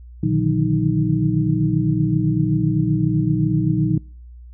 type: tone cluster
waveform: sine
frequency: 118.9 / 148.8 / 156.6 / 181.9 / 312.5 Hz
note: A#2 / D3 / D#3 / F#3 / D#4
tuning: +35 / +23 / +11 / -29 / +8 cents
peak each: -22 dBFS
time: 0.23-3.98 s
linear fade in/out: 5 ms
effects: noise-tail reverb RT60 0.5 s tail -26 dB re dry + added 60 Hz sine -37 dBFS peak until 4.53 s